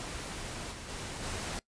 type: noise with level steps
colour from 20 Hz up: pink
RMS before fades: -40 / -44 / -40 / -37 dBFS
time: 0-1.59 s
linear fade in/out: 0 ms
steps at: 0.71 / 0.88 / 1.22 s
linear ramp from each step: 20 ms
effects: noise-tail reverb RT60 0.1 s tail -21 dB re dry + resampled to 22050 Hz